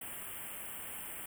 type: band-stop noise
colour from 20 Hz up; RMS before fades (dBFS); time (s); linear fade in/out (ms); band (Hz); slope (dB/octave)
white; -44; 0.01-1.26; 5; 3200 to 7900; 96
effects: none